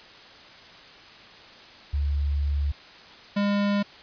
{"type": "tone pair in turn", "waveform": ["sine", "square"], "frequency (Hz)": [71.7, 202.8], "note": ["D2", "G#3"], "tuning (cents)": [-41, -41], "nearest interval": "octave + tritone", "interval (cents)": 1800, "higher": "second", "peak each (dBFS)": -22, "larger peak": "neither", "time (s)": [[1.93, 2.72], [3.36, 3.83]], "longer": "first", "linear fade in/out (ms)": 10, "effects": ["white hiss -47 dBFS RMS until 4.02 s", "resampled to 11025 Hz"]}